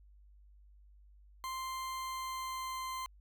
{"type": "tone with pitch glide", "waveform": "40% pulse", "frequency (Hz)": [1046.5, 1040.5], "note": ["C6", "C6"], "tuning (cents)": [0, -10], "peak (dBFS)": -37, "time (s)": [1.44, 3.06], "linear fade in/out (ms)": 0, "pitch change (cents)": -10, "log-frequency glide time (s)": [1.91, 2.85], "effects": ["added 50 Hz sine -57 dBFS peak until 3.2 s"]}